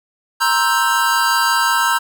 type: chord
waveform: square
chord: C dominant seventh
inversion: third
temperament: equal with one note detuned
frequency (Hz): 941 / 1046.5 / 1318.5 / 1568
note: Bb5 / C6 / E6 / G6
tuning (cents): +16 / 0 / 0 / 0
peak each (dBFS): -19 / -23 / -20 / -19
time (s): 0.4-1.99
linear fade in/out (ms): 20
effects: none